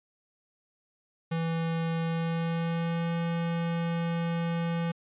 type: tone with pitch glide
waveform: square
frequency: 164.81 to 168.27 Hz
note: E3 to E3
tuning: 0 to +36 cents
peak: -28 dBFS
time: 1.31-4.92 s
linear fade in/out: 10 ms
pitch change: +36 cents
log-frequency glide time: 2.03-3.15 s
effects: resampled to 8000 Hz